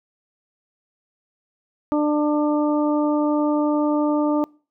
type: harmonic tone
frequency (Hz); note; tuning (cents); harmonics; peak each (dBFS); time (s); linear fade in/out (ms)
298.1; D4; +26; 1 / 2 / 3 / 4; -18 / -24 / -28 / -30; 1.92-4.44; 0
effects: noise-tail reverb RT60 0.4 s tail -26 dB re dry